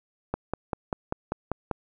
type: click train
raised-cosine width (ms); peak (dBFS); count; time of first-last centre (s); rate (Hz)
1; -13; 8; 0.34-1.713; 5.1
effects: none